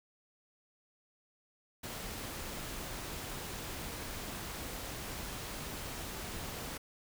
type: noise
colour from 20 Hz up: pink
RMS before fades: -42 dBFS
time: 1.83-6.78 s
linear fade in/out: 10 ms
effects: none